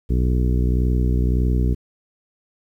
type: harmonic tone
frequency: 61.74 Hz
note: B1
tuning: in tune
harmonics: 1 / 2 / 3 / 4 / 5 / 6 / 7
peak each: -17 / -23 / -27 / -29 / -31 / -33 / -34 dBFS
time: 0.09-1.75 s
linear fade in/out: 20 ms
effects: 9-bit